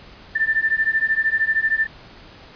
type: beating tone pair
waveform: sine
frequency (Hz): 1772 / 1785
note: A6 / A6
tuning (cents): +12 / +24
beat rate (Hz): 13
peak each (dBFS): -20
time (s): 0.35-1.87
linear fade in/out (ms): 10
effects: pink hiss -44 dBFS RMS until 2.55 s + resampled to 11025 Hz